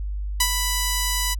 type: tone with ADSR envelope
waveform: 5% pulse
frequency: 990 Hz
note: B5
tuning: 4 cents sharp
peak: -3 dBFS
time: 0.4-1.35 s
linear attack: 6 ms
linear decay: 63 ms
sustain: -7 dB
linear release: 20 ms
effects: added 50 Hz sine -25 dBFS peak until 1.39 s